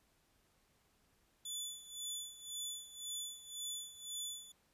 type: tone with tremolo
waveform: 20% pulse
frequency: 3471 Hz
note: A7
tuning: 24 cents flat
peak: -34 dBFS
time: 1.45-4.52 s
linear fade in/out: 5 ms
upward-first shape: sine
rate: 1.9 Hz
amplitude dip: 80%
effects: pink hiss -74 dBFS RMS until 4.73 s + resampled to 32000 Hz